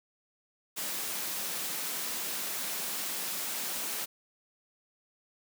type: high-pass noise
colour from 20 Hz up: white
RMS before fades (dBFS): -35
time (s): 0.76-4.06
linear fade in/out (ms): 20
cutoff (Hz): 150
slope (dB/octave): 96
effects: none